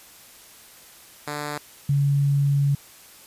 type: tone pair in turn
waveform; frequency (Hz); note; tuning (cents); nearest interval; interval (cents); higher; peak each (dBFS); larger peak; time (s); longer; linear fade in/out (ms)
5% pulse / sine; 147.6 / 141.22; D3 / C#3; +9 / +33; minor second; 76; first; -17; neither; 1.27-1.58 / 1.89-2.75; second; 5
effects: white hiss -48 dBFS RMS until 3.26 s + resampled to 32000 Hz